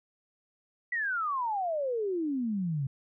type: exponential sweep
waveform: sine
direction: down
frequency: 1979 to 130.81 Hz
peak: -28 dBFS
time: 0.92-2.87 s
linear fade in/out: 5 ms
effects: none